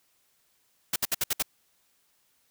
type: noise bursts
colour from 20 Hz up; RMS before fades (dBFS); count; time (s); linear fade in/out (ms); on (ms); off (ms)
white; -26; 6; 0.93-1.425; 5; 30; 63
effects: white hiss -69 dBFS RMS until 2.5 s